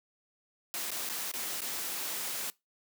white noise with dropouts, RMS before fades -36 dBFS, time 0.74-2.5 s, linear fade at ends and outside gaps 0 ms, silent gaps 0.905-0.916 / 1.09-1.097 / 1.315-1.338 / 1.606-1.618 s, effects noise-tail reverb RT60 0.2 s tail -22 dB re dry + high-pass 200 Hz 12 dB/octave

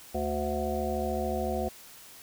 harmonic tone, 73.7 Hz, D2, 7 cents sharp, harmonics 1 / 3 / 5 / 7 / 9 / 10, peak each -35 / -35 / -35 / -35 / -35 / -35 dBFS, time 0.14-1.69 s, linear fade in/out 10 ms, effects white hiss -50 dBFS RMS until 2.22 s

